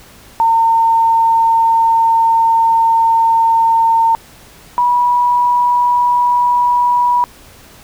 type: tone pair in turn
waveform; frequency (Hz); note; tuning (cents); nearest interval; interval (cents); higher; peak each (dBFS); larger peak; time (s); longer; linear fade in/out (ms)
sine; 910 / 973; A#5 / B5; -42 / -26; minor second; 116; second; -8 / -9; first; 0.4-4.15 / 4.78-7.24; first; 0
effects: pink hiss -41 dBFS RMS until 7.83 s